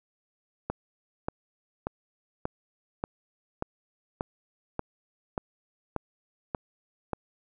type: click train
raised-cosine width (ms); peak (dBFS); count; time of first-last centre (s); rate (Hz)
1; -15; 12; 0.7-7.133; 1.71
effects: none